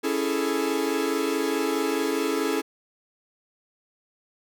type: chord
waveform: 45% pulse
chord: A major seventh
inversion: first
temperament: equal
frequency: 277.2 / 329.6 / 415.3 / 440 Hz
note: C#4 / E4 / G#4 / A4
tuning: 0 / 0 / 0 / 0 cents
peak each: -29 dBFS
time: 0.03-2.62 s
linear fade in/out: 20 ms
effects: none